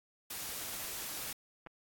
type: noise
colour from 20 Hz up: white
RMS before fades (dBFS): -41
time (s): 0.3-1.33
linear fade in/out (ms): 5
type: clicks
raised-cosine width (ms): 0.5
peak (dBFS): -33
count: 2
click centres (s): 1.664 / 1.67
effects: AAC 64 kbps